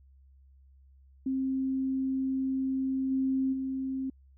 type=tone with level steps; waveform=sine; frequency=264.9 Hz; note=C4; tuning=22 cents sharp; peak=-27 / -25 / -30 dBFS; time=1.26-4.1 s; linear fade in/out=5 ms; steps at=3.1 / 3.52 s; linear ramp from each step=20 ms; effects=added 67 Hz sine -55 dBFS peak until 4.37 s